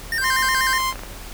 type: tone with vibrato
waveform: square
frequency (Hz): 1695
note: G#6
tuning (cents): +35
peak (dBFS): -21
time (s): 0.12-0.78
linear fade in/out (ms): 2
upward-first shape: square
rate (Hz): 8.2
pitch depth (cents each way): 130
type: tone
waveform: sawtooth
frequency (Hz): 1046.5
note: C6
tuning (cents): 0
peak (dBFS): -16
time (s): 0.21-0.94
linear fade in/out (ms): 50
type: clicks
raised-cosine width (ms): 0.5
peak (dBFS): -19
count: 10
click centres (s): 0.388 / 0.445 / 0.547 / 0.693 / 0.741 / 0.803 / 0.926 / 0.957 / 0.993 / 1.035
effects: added 41 Hz sine -36 dBFS peak until 1.33 s + pink hiss -38 dBFS RMS until 1.33 s